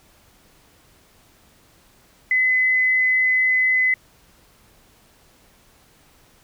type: tone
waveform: sine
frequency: 2024 Hz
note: B6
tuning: 42 cents sharp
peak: -15 dBFS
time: 2.31-3.94 s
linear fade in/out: 2 ms
effects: pink hiss -55 dBFS RMS until 6.43 s